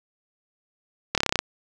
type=slowing click train; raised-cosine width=0.2 ms; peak=-3 dBFS; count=9; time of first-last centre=1.15-1.39 s; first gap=27 ms; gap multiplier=1.03; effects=none